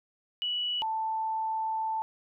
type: tone pair in turn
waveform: sine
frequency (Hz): 2944 / 883.4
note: F#7 / A5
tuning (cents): -9 / +7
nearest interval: octave + major sixth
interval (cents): 2084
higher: first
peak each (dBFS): -28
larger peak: neither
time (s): 0.42-0.82 / 0.82-2.02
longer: second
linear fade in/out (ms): 0
effects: none